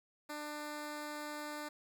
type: tone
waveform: 10% pulse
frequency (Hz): 298.2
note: D4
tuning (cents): +27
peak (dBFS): -33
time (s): 0.29-1.69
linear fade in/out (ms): 10
effects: 12-bit